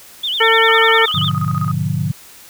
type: tone with vibrato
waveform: sine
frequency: 3271 Hz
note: G#7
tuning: 27 cents flat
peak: -17 dBFS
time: 0.23-1.3 s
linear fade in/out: 10 ms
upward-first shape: sine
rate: 10 Hz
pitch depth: 190 cents each way
type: harmonic tone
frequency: 450 Hz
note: A4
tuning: 39 cents sharp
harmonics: 1 / 2 / 3 / 4 / 5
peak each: -15 / -18 / -17 / -15 / -17 dBFS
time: 0.4-1.06 s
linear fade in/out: 10 ms
type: tone with tremolo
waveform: sine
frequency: 1248 Hz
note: D#6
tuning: 5 cents sharp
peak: -20 dBFS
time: 0.68-1.72 s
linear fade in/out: 10 ms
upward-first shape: square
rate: 15 Hz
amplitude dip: 80%
type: chord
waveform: sine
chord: G# diminished seventh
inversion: none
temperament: just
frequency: 103.83 / 124.59 / 149.51 / 179.41 Hz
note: G#2 / B2 / D3 / F3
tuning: 0 / +16 / +31 / +47 cents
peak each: -22 / -24 / -19 / -23 dBFS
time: 1.14-2.12 s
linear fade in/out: 10 ms
effects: white hiss -41 dBFS RMS until 2.49 s